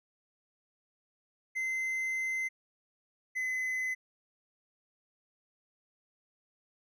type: tone pair in turn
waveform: triangle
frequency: 2065 / 2031 Hz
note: C7 / B6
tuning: -23 / +48 cents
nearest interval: unison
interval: 29 cents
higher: first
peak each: -29 / -29 dBFS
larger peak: neither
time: 1.55-2.49 / 3.35-3.95 s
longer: first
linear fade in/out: 20 ms
effects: none